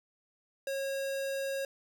square tone, 545 Hz, C#5, 29 cents flat, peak -33 dBFS, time 0.67-1.65 s, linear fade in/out 2 ms, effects none

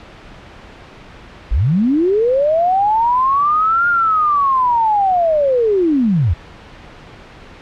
sine linear two-way sweep, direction up then down, 38.89 to 1421 to 70 Hz, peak -11 dBFS, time 1.51-6.34 s, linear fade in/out 10 ms, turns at 3.88 s, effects pink hiss -38 dBFS RMS until 7.61 s + low-pass 3000 Hz 12 dB/octave

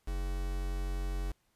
triangle tone with quantisation, 45.95 Hz, F#1, 11 cents flat, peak -30 dBFS, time 0.07-1.32 s, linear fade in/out 10 ms, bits 7, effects pink hiss -74 dBFS RMS until 1.55 s + resampled to 32000 Hz

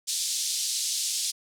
pink band-pass noise, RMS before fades -29 dBFS, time 0.07-1.32 s, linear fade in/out 20 ms, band 4000 to 9800 Hz, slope 24 dB/octave, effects none

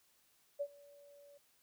sine tone with ADSR envelope, 572 Hz, D5, 46 cents flat, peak -33 dBFS, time 0.59-1.38 s, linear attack 21 ms, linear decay 60 ms, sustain -24 dB, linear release 10 ms, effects white hiss -72 dBFS RMS until 1.62 s

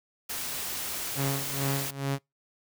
white noise, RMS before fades -34 dBFS, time 0.29-1.91 s, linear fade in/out 10 ms
sawtooth tone with tremolo, 138.1 Hz, C#3, 6 cents flat, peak -22 dBFS, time 1.15-2.19 s, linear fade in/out 50 ms, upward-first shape sine, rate 2.3 Hz, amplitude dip 85%
effects noise-tail reverb RT60 0.2 s tail -26 dB re dry

